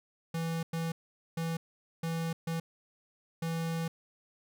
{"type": "tone bursts at uneven times", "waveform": "square", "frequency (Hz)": 164.81, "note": "E3", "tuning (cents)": 0, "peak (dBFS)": -32, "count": 6, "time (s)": [[0.34, 0.63], [0.73, 0.92], [1.37, 1.57], [2.03, 2.33], [2.47, 2.6], [3.42, 3.88]], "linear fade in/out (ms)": 5, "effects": []}